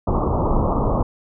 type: low-pass noise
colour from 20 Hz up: pink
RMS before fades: -19 dBFS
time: 0.07-1.03 s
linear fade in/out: 5 ms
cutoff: 1200 Hz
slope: 96 dB/octave
effects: none